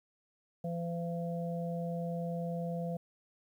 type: harmonic tone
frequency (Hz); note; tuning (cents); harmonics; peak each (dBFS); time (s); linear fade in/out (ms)
170; F3; -46; 1 / 3 / 4; -35 / -40 / -42; 0.64-2.97; 5
effects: 11-bit